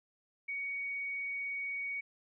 sine tone, 2241 Hz, C#7, 18 cents sharp, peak -35 dBFS, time 0.48-2.01 s, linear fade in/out 10 ms, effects none

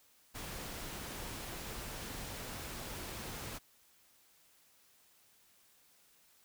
pink noise, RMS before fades -44 dBFS, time 0.34-3.59 s, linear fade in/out 20 ms, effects white hiss -67 dBFS RMS until 6.44 s

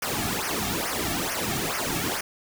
pink noise with flanger, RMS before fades -28 dBFS, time 0.02-2.21 s, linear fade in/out 5 ms, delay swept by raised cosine 0.25 to 2.05 ms, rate 2.3 Hz, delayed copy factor -0.9, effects none

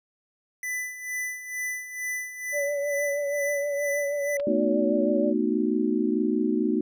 square tone with tremolo, 1996 Hz, B6, 18 cents sharp, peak -28 dBFS, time 0.63-4.37 s, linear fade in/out 2 ms, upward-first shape sine, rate 2.2 Hz, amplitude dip 70%
sine tone with vibrato, 574 Hz, D5, 40 cents flat, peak -25 dBFS, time 2.52-5.34 s, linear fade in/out 50 ms, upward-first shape triangle, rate 6.3 Hz, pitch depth 46 cents each way
clicks, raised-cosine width 0.3 ms, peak -26 dBFS, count 2, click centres 4.398 / 4.401 s
sine chord, B dominant seventh, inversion third, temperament just, 222.2 / 246.9 / 308.7 / 370.4 Hz, A3 / B3 / D#4 / F#4, +17 / 0 / -14 / +2 cents, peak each -27 / -28 / -26 / -28 dBFS, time 4.47-6.81 s, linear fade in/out 2 ms
effects none

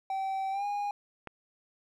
triangle tone with pitch glide, 772 to 817.9 Hz, G5 to G#5, -27 to -27 cents, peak -28 dBFS, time 0.1-0.91 s, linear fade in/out 2 ms, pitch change +100 cents, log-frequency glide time 0.51-0.65 s
click, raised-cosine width 0.5 ms, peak -25 dBFS, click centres 1.273 s
effects none

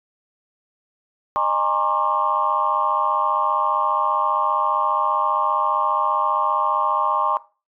sine tone cluster, 613 / 823 / 931 / 1075 / 1170 Hz, D#5 / G#5 / A#5 / C6 / D6, -26 / -16 / -2 / +47 / -7 cents, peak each -28 / -25 / -25 / -20 / -25 dBFS, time 1.36-7.37 s, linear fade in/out 0 ms, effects noise-tail reverb RT60 0.3 s tail -17 dB re dry + tanh soft clip ceiling -6 dBFS

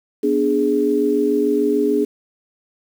sine chord, G# diminished, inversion first, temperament equal, 246.9 / 293.7 / 415.3 Hz, B3 / D4 / G#4, 0 / 0 / 0 cents, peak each -22 / -19 / -17 dBFS, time 0.23-2.05 s, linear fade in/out 10 ms, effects 7-bit

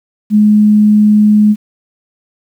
sine tone, 210.7 Hz, G#3, 25 cents sharp, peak -4 dBFS, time 0.3-1.56 s, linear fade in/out 50 ms, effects 7-bit

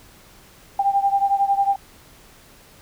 sine beating tone pair, 791 / 802 Hz, G5 / G5, +15 / +39 cents, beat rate 11 Hz, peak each -18 / -21 dBFS, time 0.79-1.76 s, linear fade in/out 5 ms, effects pink hiss -49 dBFS RMS until 2.81 s

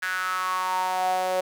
sawtooth tone with high-pass filter sweep, 185 Hz, F#3, in tune, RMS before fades -26 dBFS, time 0.02-1.41 s, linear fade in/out 10 ms, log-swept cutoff 1600 to 580 Hz, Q 6.9, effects none

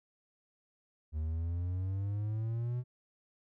triangle exponential sweep, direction up, 76 to 125.4 Hz, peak -30 dBFS, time 1.12-2.84 s, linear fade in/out 50 ms, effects none

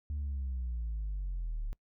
sine linear sweep, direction down, 74.7 to 34.65 Hz, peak -31 dBFS, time 0.1-1.73 s, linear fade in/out 0 ms, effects noise-tail reverb RT60 0.1 s tail -26 dB re dry + tanh soft clip ceiling -31 dBFS

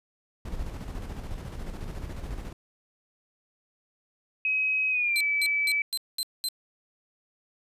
brown noise with tremolo, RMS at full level -34 dBFS, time 0.45-2.53 s, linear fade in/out 5 ms, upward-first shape square, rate 14 Hz, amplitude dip 40%
sine tone with pitch glide, 2540 to 2302 Hz, D#7 to D7, +35 to -35 cents, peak -23 dBFS, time 4.45-5.82 s, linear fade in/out 2 ms, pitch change -170 cents, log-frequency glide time 4.9-5.22 s
sawtooth tone bursts, 4100 Hz, C8, 36 cents flat, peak -24 dBFS, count 6, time 5.16-6.486 s, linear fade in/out 0 ms, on 46 ms, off 210 ms
effects resampled to 32000 Hz

